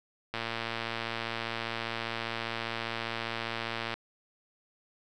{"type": "click train", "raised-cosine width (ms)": 0.3, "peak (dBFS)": -17, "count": 415, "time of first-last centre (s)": [0.34, 3.94], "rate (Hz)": 115, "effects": []}